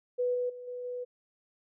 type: tone with level steps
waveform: sine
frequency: 493.9 Hz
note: B4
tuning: in tune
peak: -26 / -28 / -41 / -36 / -34 dBFS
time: 0.18-1.05 s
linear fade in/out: 20 ms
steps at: 0.34 / 0.49 / 0.67 / 0.84 s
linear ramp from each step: 10 ms
effects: none